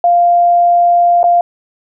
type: tone with dropouts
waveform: sine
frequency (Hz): 697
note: F5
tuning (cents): -4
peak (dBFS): -6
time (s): 0.04-1.41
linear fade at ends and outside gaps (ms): 2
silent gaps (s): 1.231-1.24
effects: none